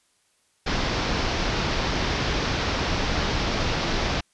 pink low-pass noise, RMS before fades -25 dBFS, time 0.66-4.21 s, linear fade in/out 10 ms, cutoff 5700 Hz, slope 48 dB/octave, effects white hiss -66 dBFS RMS until 4.33 s + resampled to 24000 Hz

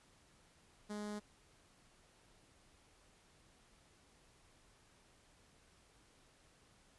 sawtooth tone with notch filter, 208.6 Hz, G#3, 8 cents sharp, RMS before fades -44 dBFS, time 0.89-1.2 s, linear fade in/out 20 ms, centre 2600 Hz, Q 1.8, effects pink hiss -68 dBFS RMS until 6.98 s + resampled to 24000 Hz

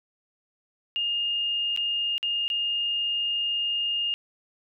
sine tone with dropouts, 2831 Hz, F7, 23 cents sharp, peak -24 dBFS, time 0.96-4.14 s, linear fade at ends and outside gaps 0 ms, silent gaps 1.763-1.774 / 2.18-2.229 / 2.48-2.501 s, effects none

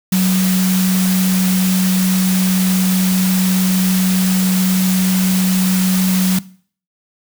sine tone in noise, 186.3 Hz, F#3, 12 cents sharp, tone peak -11 dBFS, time 0.12-6.39 s, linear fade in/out 5 ms, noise white, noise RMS -22 dBFS, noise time 0.12-6.39 s, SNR +8 dB, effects noise-tail reverb RT60 0.5 s tail -20 dB re dry

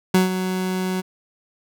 30% pulse tone with ADSR envelope, 185.6 Hz, F#3, 6 cents sharp, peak -9 dBFS, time 0.14-1.02 s, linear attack 6 ms, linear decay 140 ms, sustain -10 dB, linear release 24 ms, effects none

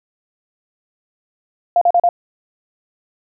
sine tone bursts, 698.5 Hz, F5, in tune, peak -9 dBFS, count 4, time 1.76-2.09 s, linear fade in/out 2 ms, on 54 ms, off 38 ms, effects none

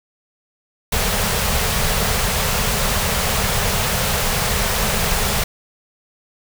pink band-stop noise, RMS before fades -19 dBFS, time 0.92-5.44 s, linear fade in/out 5 ms, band 230 to 390 Hz, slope 96 dB/octave, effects none

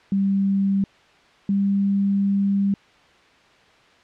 sine tone pair in turn, 196.2 / 198.37 Hz, G3 / G3, +2 / +21 cents, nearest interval unison, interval 19 cents, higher second, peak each -17 dBFS, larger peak neither, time 0.12-0.84 / 1.49-2.74 s, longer second, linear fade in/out 2 ms, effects white hiss -53 dBFS RMS until 4.03 s + low-pass 3000 Hz 12 dB/octave

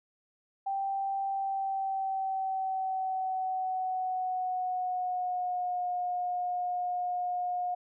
sine tone with pitch glide, 783 to 718 Hz, G5 to F5, -2 to +48 cents, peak -29 dBFS, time 0.66-7.75 s, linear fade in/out 10 ms, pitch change -150 cents, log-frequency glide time 1.28-5.87 s, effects none

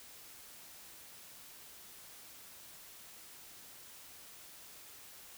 silence, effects white hiss -54 dBFS RMS until 5.37 s

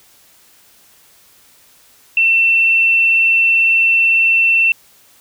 sine tone, 2691 Hz, E7, 35 cents sharp, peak -9 dBFS, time 2.17-4.72 s, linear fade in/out 2 ms, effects white hiss -49 dBFS RMS until 5.2 s

